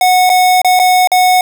square tone with dropouts, 734 Hz, F#5, 14 cents flat, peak -7 dBFS, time 0.01-1.41 s, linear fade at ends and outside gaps 2 ms, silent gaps 0.294-0.299 / 0.617-0.646 / 0.792-0.797 / 1.074-1.117 s, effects none

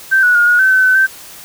sine tone with pitch steps, 1557 / 1470 / 1427 / 1447 / 1535 / 1525 / 1516 / 1554 Hz, G6 / F#6 / F6 / F#6 / G6 / G6 / F#6 / G6, -12 / -12 / +37 / -39 / -37 / -48 / +42 / -16 cents, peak -7 dBFS, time 0.11-1.07 s, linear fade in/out 20 ms, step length 120 ms, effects white hiss -35 dBFS RMS until 1.44 s

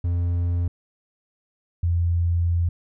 triangle / sine tone pair in turn, 87 / 85.75 Hz, F2 / F2, -6 / -31 cents, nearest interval unison, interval 25 cents, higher first, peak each -18 / -18 dBFS, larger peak neither, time 0.04-0.68 / 1.83-2.69 s, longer second, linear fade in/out 5 ms, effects none

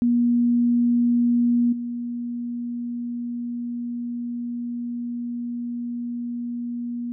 sine tone with level steps, 239.5 Hz, A#3, 47 cents sharp, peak -16 / -26 dBFS, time 0.02-7.12 s, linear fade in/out 0 ms, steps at 1.72 s, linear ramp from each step 10 ms, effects none

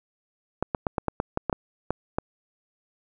clicks, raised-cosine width 1 ms, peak -10 dBFS, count 11, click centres 0.626 / 0.748 / 0.868 / 0.982 / 1.083 / 1.201 / 1.374 / 1.497 / 1.528 / 1.906 / 2.185 s, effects none

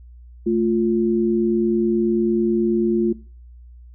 sine tone pair together, 220 / 349.2 Hz, A3 / F4, 0 / 0 cents, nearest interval minor sixth, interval 800 cents, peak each -20 / -18 dBFS, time 0.46-3.13 s, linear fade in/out 10 ms, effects noise-tail reverb RT60 0.4 s tail -21 dB re dry + added 60 Hz sine -40 dBFS peak until 3.94 s

